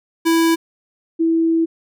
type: tone pair in turn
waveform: square / sine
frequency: 329.6 / 328.2 Hz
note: E4 / E4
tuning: 0 / -8 cents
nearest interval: unison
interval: 8 cents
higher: first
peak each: -13 dBFS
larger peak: neither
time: 0.25-0.56 / 1.19-1.66 s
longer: second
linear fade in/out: 20 ms
effects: none